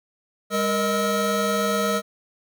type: tone cluster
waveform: square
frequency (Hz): 202 / 468.4 / 626 / 1298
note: G#3 / A#4 / D#5 / E6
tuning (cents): -48 / +8 / +10 / -27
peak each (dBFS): -27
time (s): 0.5-2.02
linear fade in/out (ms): 50
effects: none